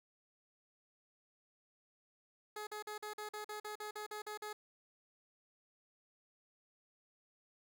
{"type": "tone bursts", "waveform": "15% pulse", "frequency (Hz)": 422.8, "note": "G#4", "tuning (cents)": 31, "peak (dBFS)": -36, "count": 13, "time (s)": [2.56, 4.53], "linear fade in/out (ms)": 5, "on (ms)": 110, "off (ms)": 45, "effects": []}